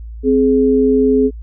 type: tone pair together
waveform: sine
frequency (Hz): 261.6 / 420.6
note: C4 / G#4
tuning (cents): 0 / +22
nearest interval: minor sixth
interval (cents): 822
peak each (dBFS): -12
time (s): 0.23-1.31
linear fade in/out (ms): 50
effects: added 56 Hz sine -27 dBFS peak until 1.42 s